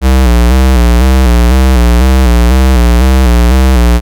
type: tone with vibrato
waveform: square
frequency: 62.2 Hz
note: B1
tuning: 13 cents sharp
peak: -4 dBFS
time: 0.01-4.01 s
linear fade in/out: 50 ms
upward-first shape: square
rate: 2 Hz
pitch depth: 78 cents each way
effects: none